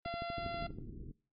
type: harmonic tone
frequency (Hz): 685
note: F5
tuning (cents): -34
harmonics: 1 / 2 / 3 / 4 / 5 / 6 / 7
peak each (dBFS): -40 / -46 / -50 / -52 / -54 / -56 / -57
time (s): 0.05-0.67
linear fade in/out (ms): 5
type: click train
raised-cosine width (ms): 3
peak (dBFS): -31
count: 10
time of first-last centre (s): 0.06-0.786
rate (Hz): 12.4
type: low-pass noise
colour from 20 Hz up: pink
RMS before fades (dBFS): -47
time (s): 0.37-1.12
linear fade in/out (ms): 10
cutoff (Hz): 380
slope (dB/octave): 48
effects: noise-tail reverb RT60 0.4 s tail -22 dB re dry + AAC 32 kbps